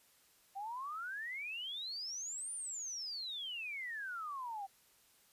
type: exponential two-way sweep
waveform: sine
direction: up then down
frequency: 762 to 9420 to 762 Hz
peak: -40 dBFS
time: 0.55-4.67 s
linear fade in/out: 20 ms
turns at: 2.53 s
effects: white hiss -68 dBFS RMS until 5.32 s + resampled to 32000 Hz